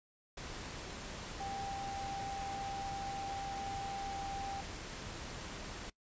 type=tone in noise; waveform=sine; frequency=790 Hz; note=G5; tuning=13 cents sharp; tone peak=-39 dBFS; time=1.4-4.61 s; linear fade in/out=5 ms; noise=pink; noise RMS=-45 dBFS; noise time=0.37-5.9 s; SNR=+3 dB; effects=noise-tail reverb RT60 0.1 s tail -22 dB re dry + resampled to 16000 Hz